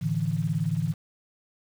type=chord; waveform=sine; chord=A suspended fourth; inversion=none; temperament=equal; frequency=110 / 146.83 / 164.81 Hz; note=A2 / D3 / E3; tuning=0 / 0 / 0 cents; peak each=-31 / -28 / -27 dBFS; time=0.01-0.94 s; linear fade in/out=20 ms; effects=8-bit